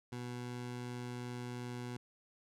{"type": "tone", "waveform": "20% pulse", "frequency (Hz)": 122.7, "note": "B2", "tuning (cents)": -11, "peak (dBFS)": -36, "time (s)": [0.12, 1.97], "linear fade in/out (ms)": 5, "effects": ["low-pass 10000 Hz 12 dB/octave"]}